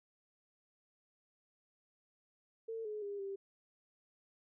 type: tone with pitch steps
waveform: sine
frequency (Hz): 450.8 / 423.9 / 404.5 / 393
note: A4 / G#4 / G#4 / G4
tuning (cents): +42 / +35 / -46 / +4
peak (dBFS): -39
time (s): 2.68-3.36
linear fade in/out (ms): 10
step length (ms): 170
effects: none